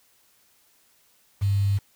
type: tone with quantisation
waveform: sine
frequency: 99.7 Hz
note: G2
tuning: 30 cents sharp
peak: -19 dBFS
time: 1.41-1.79 s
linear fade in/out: 20 ms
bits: 7
effects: white hiss -62 dBFS RMS until 1.95 s